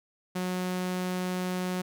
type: tone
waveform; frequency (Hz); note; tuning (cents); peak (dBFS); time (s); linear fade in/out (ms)
sawtooth; 182.5; F#3; -24; -25; 0.35-1.82; 10
effects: none